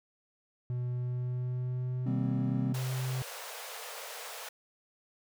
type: tone with pitch glide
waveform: triangle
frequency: 123.47 to 129.23 Hz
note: B2 to C3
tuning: 0 to -21 cents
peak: -29 dBFS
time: 0.7-3.22 s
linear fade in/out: 0 ms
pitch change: +79 cents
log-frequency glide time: 0.9-2.97 s
type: chord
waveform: triangle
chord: C minor seventh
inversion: first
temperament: just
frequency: 156.98 / 196.22 / 235.5 / 261.6 Hz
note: Eb3 / G3 / Bb3 / C4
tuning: +16 / +2 / +18 / 0 cents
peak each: -37 / -33 / -36 / -32 dBFS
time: 2.06-2.73 s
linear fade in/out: 5 ms
type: high-pass noise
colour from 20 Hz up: pink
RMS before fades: -43 dBFS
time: 2.74-4.49 s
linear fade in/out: 5 ms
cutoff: 440 Hz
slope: 96 dB/octave
effects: none